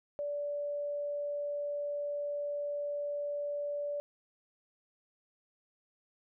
sine tone, 580 Hz, D5, 22 cents flat, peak -33 dBFS, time 0.19-4 s, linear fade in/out 0 ms, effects none

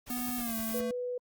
pink noise with tremolo, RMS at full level -47 dBFS, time 0.06-0.82 s, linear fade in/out 10 ms, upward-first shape sine, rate 9.7 Hz, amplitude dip 95%
violet noise, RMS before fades -37 dBFS, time 0.09-0.81 s, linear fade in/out 20 ms
square tone with pitch glide, 246.9 to 223.8 Hz, B3 to A3, 0 to +30 cents, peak -35 dBFS, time 0.1-0.91 s, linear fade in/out 2 ms, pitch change -170 cents, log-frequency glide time 0.37-0.56 s
sine tone, 493.9 Hz, B4, in tune, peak -32 dBFS, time 0.74-1.18 s, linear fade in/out 5 ms
effects Opus 48 kbps

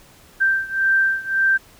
sine beating tone pair, 1568 / 1569.8 Hz, G6 / G6, 0 / +2 cents, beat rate 1.8 Hz, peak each -18 / -20 dBFS, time 0.4-1.58 s, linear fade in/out 20 ms, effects pink hiss -49 dBFS RMS until 1.79 s

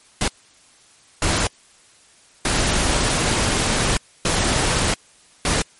pink noise bursts at uneven times, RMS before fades -19 dBFS, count 5, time 0.21-0.28 / 1.22-1.47 / 2.45-3.97 / 4.25-4.94 / 5.45-5.62 s, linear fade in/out 2 ms, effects white hiss -52 dBFS RMS until 5.79 s + MP3 48 kbps

